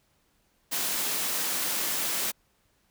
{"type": "high-pass noise", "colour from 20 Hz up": "white", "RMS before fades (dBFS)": -29, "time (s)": [0.71, 2.32], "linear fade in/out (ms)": 20, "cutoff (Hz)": 140, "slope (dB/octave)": 48, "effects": ["pink hiss -69 dBFS RMS until 2.9 s"]}